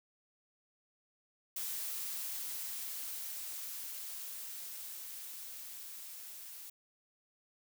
blue noise with level ramp, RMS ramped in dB -39 to -49 dBFS, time 1.56-6.7 s, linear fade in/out 5 ms, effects none

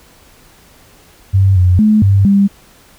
sine tone with pitch steps, 96.7 / 90.5 / 214.1 / 98.6 / 199 Hz, G2 / F#2 / A3 / G2 / G3, -23 / -38 / -47 / +11 / +26 cents, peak -6 dBFS, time 1.33-2.48 s, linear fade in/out 20 ms, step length 230 ms, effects pink hiss -45 dBFS RMS until 2.98 s

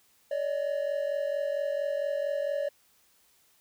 triangle tone pair together, 568 / 612.4 Hz, C#5 / D#5, +42 / -28 cents, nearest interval minor second, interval 130 cents, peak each -27 / -31 dBFS, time 0.31-2.69 s, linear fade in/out 5 ms, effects white hiss -65 dBFS RMS until 3.6 s

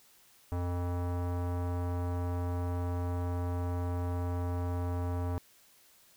square tone with low-pass filter, 88.2 Hz, F2, 18 cents sharp, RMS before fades -33 dBFS, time 0.52-5.38 s, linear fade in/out 0 ms, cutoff 1000 Hz, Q 1.4, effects white hiss -62 dBFS RMS until 6.16 s

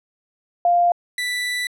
sine / 30% pulse tone pair in turn, 698.5 / 1975.7 Hz, F5 / B6, 0 / 0 cents, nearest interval octave + tritone, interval 1800 cents, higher second, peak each -13 / -19 dBFS, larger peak first, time 0.65-0.92 / 1.18-1.67 s, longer second, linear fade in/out 2 ms, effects low-pass 12000 Hz 12 dB/octave

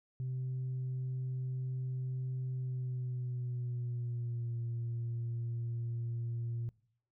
sine tone with pitch glide, 128.7 to 117.34 Hz, C3 to A#2, -28 to +12 cents, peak -33 dBFS, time 0.2-6.69 s, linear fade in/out 0 ms, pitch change -160 cents, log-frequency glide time 2.53-4.59 s, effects noise-tail reverb RT60 0.6 s tail -23 dB re dry + tanh soft clip ceiling -32 dBFS

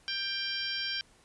harmonic tone, 790 Hz, G5, 13 cents sharp, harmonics 2 / 3 / 4 / 5 / 6 / 7, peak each -38 / -41 / -36 / -44 / -38 / -39 dBFS, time 0.08-1.01 s, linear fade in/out 0 ms, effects pink hiss -62 dBFS RMS until 1.24 s + resampled to 24000 Hz

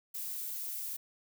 violet noise, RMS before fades -39 dBFS, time 0.14-0.97 s, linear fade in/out 10 ms, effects none

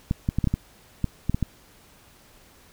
clicks, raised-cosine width 5 ms, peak -10 dBFS, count 10, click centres 0.111 / 0.289 / 0.386 / 0.442 / 0.473 / 0.54 / 1.043 / 1.296 / 1.345 / 1.427 s, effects pink hiss -54 dBFS RMS until 2.72 s

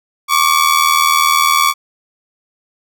sawtooth ring-modulated tone, 1137 Hz, C#6, 44 cents sharp, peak -3 dBFS, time 0.28-1.74 s, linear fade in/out 50 ms, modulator 40 Hz, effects none

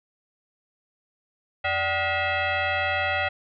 sine tone with frequency modulation, 587.3 Hz, D5, in tune, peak -22 dBFS, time 1.64-3.29 s, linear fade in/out 10 ms, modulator 674 Hz, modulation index 3.4, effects none

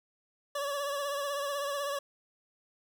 25% pulse tone with vibrato, 567 Hz, C#5, 39 cents sharp, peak -28 dBFS, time 0.55-1.99 s, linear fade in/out 5 ms, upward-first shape triangle, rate 16 Hz, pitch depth 53 cents each way, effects 11-bit

